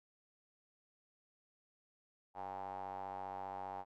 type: tone with band-pass filter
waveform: square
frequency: 47.49 Hz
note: F#1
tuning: 46 cents sharp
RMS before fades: -45 dBFS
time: 2.34-3.85 s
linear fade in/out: 50 ms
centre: 820 Hz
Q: 7
effects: none